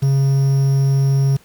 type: tone with quantisation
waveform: triangle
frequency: 136.7 Hz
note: C#3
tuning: 24 cents flat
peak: -10 dBFS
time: 0.02-1.37 s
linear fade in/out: 10 ms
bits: 6
effects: pink hiss -51 dBFS RMS until 1.44 s